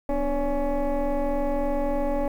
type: tone with frequency modulation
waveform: sine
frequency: 293.7 Hz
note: D4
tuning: in tune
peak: -19 dBFS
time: 0.09-2.28 s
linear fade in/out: 2 ms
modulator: 272 Hz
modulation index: 1.7
effects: tanh soft clip ceiling -21 dBFS + 9-bit